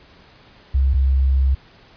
sine tone pair in turn, 67 / 66.76 Hz, C2 / C2, +42 / +35 cents, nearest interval unison, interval 7 cents, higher first, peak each -13 dBFS, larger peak neither, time 0.74-0.94 / 0.94-1.55 s, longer second, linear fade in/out 10 ms, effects pink hiss -49 dBFS RMS until 1.96 s + resampled to 11025 Hz

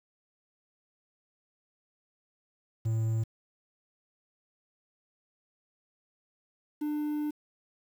triangle tone pair in turn, 111.9 / 298.7 Hz, A2 / D4, +30 / +29 cents, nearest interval octave + perfect fourth, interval 1699 cents, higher second, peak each -24 / -27 dBFS, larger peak first, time 2.85-3.24 / 6.81-7.31 s, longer second, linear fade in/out 10 ms, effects 9-bit

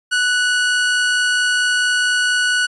45% pulse tone pair together, 1481.7 / 2899 Hz, F#6 / F#7, +2 / -36 cents, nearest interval octave, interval 1162 cents, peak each -15 / -22 dBFS, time 0.11-2.67 s, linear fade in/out 20 ms, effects resampled to 24000 Hz

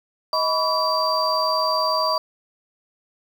sine tone cluster, 631 / 995 / 1135 / 4704 Hz, D#5 / B5 / C#6 / D8, +24 / +13 / +41 / +2 cents, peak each -24 dBFS, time 0.33-2.18 s, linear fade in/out 2 ms, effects 7-bit

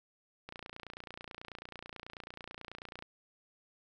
click train, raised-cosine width 0.3 ms, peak -28 dBFS, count 75, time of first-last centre 0.49-3.024 s, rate 29.2 Hz, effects none

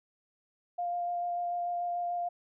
sine tone with vibrato, 701 Hz, F5, 6 cents sharp, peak -30 dBFS, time 0.78-2.29 s, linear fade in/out 10 ms, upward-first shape square, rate 6.8 Hz, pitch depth 8 cents each way, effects none

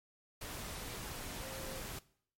sine tone in noise, 530 Hz, C5, 22 cents sharp, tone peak -48 dBFS, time 1.41-1.8 s, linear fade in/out 5 ms, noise pink, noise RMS -44 dBFS, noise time 0.41-1.99 s, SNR -7 dB, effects noise-tail reverb RT60 0.6 s tail -20 dB re dry + MP3 64 kbps

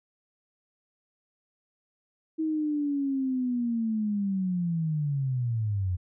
sine linear sweep, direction down, 320 to 87.31 Hz, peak -25 dBFS, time 2.38-5.97 s, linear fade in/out 20 ms, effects none

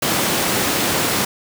pink high-pass noise, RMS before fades -19 dBFS, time 0.02-1.25 s, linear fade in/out 5 ms, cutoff 170 Hz, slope 12 dB/octave, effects none

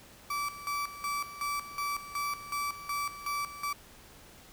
35% pulse tone with tremolo, 1157 Hz, D6, 26 cents flat, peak -29 dBFS, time 0.3-3.73 s, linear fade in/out 5 ms, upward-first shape square, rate 2.7 Hz, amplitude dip 75%, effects pink hiss -54 dBFS RMS until 4.52 s

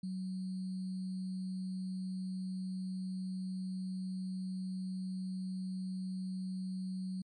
sine tone with sample-and-hold, 186.5 Hz, F#3, 14 cents sharp, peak -36 dBFS, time 0.03-7.22 s, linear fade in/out 5 ms, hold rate 4410 Hz, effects MP3 48 kbps

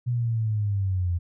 sine linear sweep, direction down, 123.47 to 85 Hz, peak -22 dBFS, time 0.06-1.19 s, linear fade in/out 20 ms, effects none

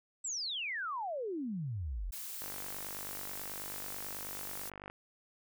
sine exponential sweep, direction down, 8040 to 38.55 Hz, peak -35 dBFS, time 0.24-2.11 s, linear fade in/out 10 ms
blue noise, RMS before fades -43 dBFS, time 2.12-4.7 s, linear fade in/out 10 ms
click train, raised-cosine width 0.5 ms, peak -30 dBFS, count 123, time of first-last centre 2.42-4.9 s, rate 49.2 Hz
effects none

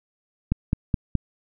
click train, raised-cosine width 5 ms, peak -8 dBFS, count 4, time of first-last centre 0.52-1.153 s, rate 4.74 Hz, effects none

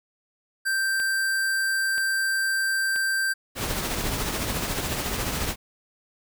square tone, 1568 Hz, G6, in tune, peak -23 dBFS, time 0.65-3.34 s, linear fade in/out 20 ms
click train, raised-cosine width 0.3 ms, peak -22 dBFS, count 4, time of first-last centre 1-3.941 s, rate 1.02 Hz
pink noise with tremolo, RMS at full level -26 dBFS, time 3.55-5.56 s, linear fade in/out 50 ms, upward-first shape triangle, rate 14 Hz, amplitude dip 45%
effects none

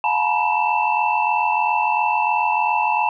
sine tone cluster, 714 / 858 / 945 / 988 / 2665 Hz, F5 / A5 / A#5 / B5 / E7, +38 / -44 / +23 / 0 / +18 cents, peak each -28 / -19 / -22 / -25 / -24 dBFS, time 0.04-3.09 s, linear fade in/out 2 ms, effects tanh soft clip ceiling -5 dBFS

